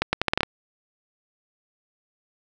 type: accelerating click train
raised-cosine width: 0.3 ms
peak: -4 dBFS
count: 8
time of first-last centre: 0.02-0.432 s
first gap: 110 ms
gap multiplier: 0.78
effects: none